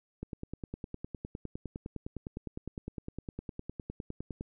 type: click train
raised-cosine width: 3 ms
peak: -25 dBFS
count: 42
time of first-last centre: 0.23-4.409 s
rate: 9.81 Hz
effects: none

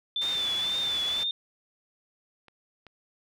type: tone with vibrato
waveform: sine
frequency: 3520 Hz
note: A7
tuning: in tune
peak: -26 dBFS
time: 0.16-1.31 s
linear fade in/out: 2 ms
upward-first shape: triangle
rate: 2 Hz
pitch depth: 64 cents each way
type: low-pass noise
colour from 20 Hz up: white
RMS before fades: -40 dBFS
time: 0.21-1.24 s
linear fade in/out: 10 ms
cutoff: 4500 Hz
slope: 12 dB/octave
type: clicks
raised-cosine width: 0.3 ms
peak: -36 / -32 dBFS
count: 2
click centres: 2.483 / 2.867 s
effects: none

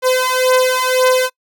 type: beating tone pair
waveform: sawtooth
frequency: 510 / 511.9 Hz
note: C5 / C5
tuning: -44 / -38 cents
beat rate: 1.9 Hz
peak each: -11 dBFS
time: 0.02-1.3 s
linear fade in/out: 50 ms
effects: noise-tail reverb RT60 0.1 s tail -25 dB re dry

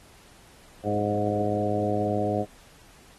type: harmonic tone with a mistuned harmonic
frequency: 104 Hz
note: G#2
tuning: 3 cents sharp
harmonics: 1 / 2 / 3 / 4 / 5 / 6 / 7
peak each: -31 / -31 / -31 / -31 / -31 / -31 / -31 dBFS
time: 0.83-2.46 s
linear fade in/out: 50 ms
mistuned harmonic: 5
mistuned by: +15 cents
effects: pink hiss -54 dBFS RMS until 3.18 s + AAC 32 kbps

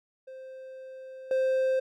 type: tone with level steps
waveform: triangle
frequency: 523.3 Hz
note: C5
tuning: in tune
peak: -39 / -21 dBFS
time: 0.27-1.8 s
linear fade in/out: 10 ms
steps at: 1.31 s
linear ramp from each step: 2 ms
effects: none

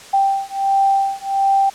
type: beating tone pair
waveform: sine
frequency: 784 / 785.4 Hz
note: G5 / G5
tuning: 0 / +3 cents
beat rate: 1.4 Hz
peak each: -17 dBFS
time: 0.13-1.7 s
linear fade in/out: 10 ms
effects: white hiss -39 dBFS RMS until 1.74 s + low-pass 8000 Hz 12 dB/octave

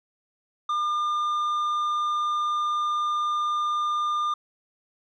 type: tone with tanh clipping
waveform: sine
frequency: 1204 Hz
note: D6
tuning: 43 cents sharp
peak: -24 dBFS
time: 0.69-4.34 s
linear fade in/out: 5 ms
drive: 6 dB
effects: none

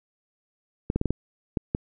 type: clicks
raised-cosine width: 3 ms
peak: -11 dBFS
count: 7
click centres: 0.901 / 0.96 / 1.014 / 1.057 / 1.106 / 1.572 / 1.749 s
effects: none

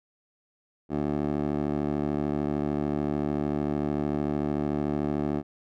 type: tone with band-pass filter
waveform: 15% pulse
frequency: 73.42 Hz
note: D2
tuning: in tune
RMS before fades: -28 dBFS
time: 0.89-5.43 s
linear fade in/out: 50 ms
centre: 390 Hz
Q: 1.4
effects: none

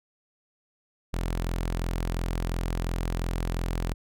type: tone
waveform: sawtooth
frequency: 42.86 Hz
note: F1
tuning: 32 cents flat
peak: -23 dBFS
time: 1.13-3.94 s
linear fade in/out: 10 ms
effects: none

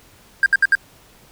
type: tone bursts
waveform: triangle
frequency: 1600 Hz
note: G6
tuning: 35 cents sharp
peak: -7 dBFS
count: 4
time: 0.43-0.752 s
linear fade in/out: 2 ms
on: 31 ms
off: 66 ms
effects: tanh soft clip ceiling -5 dBFS + pink hiss -50 dBFS RMS until 1.31 s

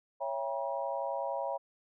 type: chord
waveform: sine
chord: C# diminished seventh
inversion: none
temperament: just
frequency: 554.4 / 665.2 / 798.3 / 957.9 Hz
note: C#5 / E5 / G5 / Bb5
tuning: 0 / +16 / +31 / +47 cents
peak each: -36 / -38 / -39 / -38 dBFS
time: 0.2-1.58 s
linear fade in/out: 20 ms
effects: none

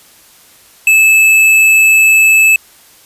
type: tone with tanh clipping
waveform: sine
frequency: 2613 Hz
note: E7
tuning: 16 cents flat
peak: -6 dBFS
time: 0.87-2.56 s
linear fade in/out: 2 ms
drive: 13 dB
effects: white hiss -43 dBFS RMS until 3.05 s + resampled to 32000 Hz

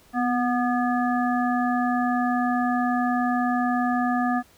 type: harmonic tone with a mistuned harmonic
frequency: 243.8 Hz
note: B3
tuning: 22 cents flat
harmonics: 1 / 3 / 5 / 7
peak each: -23 / -25 / -30 / -31 dBFS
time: 0.13-4.43 s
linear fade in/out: 50 ms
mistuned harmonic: 1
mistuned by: +27 cents
effects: pink hiss -56 dBFS RMS until 4.57 s

